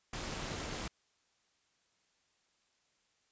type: noise with amplitude modulation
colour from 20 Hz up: pink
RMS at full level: -37 dBFS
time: 0.13-0.88 s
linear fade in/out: 5 ms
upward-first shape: sine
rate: 276 Hz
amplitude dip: 75%
effects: white hiss -75 dBFS RMS until 3.31 s + resampled to 16000 Hz